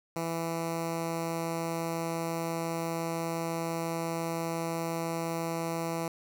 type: tone with notch filter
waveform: 10% pulse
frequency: 165.8 Hz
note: E3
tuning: 10 cents sharp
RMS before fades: -33 dBFS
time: 0.16-6.08 s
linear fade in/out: 2 ms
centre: 3300 Hz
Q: 1.4
effects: 9-bit